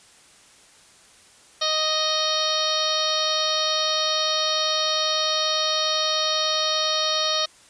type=harmonic tone; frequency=622.3 Hz; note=D#5; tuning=in tune; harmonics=1 / 2 / 3 / 4 / 5 / 6 / 7 / 8 / 9; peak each=-28 / -28 / -35 / -37 / -30 / -26 / -27 / -35 / -30 dBFS; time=1.61-7.46 s; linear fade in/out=10 ms; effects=white hiss -52 dBFS RMS until 7.69 s + resampled to 22050 Hz